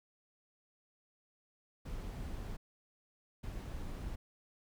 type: noise bursts at uneven times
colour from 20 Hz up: brown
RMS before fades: -42 dBFS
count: 2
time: 1.85-2.57 / 3.43-4.16 s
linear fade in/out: 10 ms
effects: none